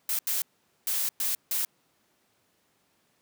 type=noise bursts at uneven times; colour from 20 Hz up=blue; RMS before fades=-28 dBFS; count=5; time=0.09-0.19 / 0.27-0.42 / 0.87-1.09 / 1.2-1.35 / 1.51-1.65 s; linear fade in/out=2 ms; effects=pink hiss -69 dBFS RMS until 3.21 s + high-pass 150 Hz 12 dB/octave